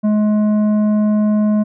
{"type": "tone with tanh clipping", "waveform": "triangle", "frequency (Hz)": 211.4, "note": "G#3", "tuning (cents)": 31, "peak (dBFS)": -13, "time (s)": [0.03, 1.64], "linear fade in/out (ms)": 20, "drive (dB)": 13, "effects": []}